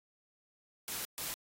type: noise bursts at uneven times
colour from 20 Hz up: white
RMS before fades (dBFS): -39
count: 2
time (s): 0.88-1.05 / 1.18-1.34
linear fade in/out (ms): 0
effects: AAC 48 kbps